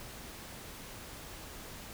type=silence; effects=pink hiss -47 dBFS RMS until 1.93 s